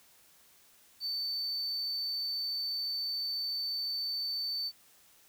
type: tone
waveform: triangle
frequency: 4537 Hz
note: C#8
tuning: 39 cents sharp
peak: -31 dBFS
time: 1-4.72 s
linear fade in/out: 50 ms
effects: white hiss -62 dBFS RMS until 5.28 s